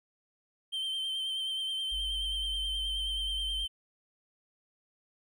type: tone with vibrato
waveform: triangle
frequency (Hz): 3122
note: G7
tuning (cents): -8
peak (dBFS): -30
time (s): 0.72-3.68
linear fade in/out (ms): 20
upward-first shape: sine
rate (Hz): 9.4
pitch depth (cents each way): 27
type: tone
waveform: sine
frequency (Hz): 48.54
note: G1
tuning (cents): -16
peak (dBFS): -37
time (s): 1.91-3.66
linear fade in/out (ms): 20
effects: none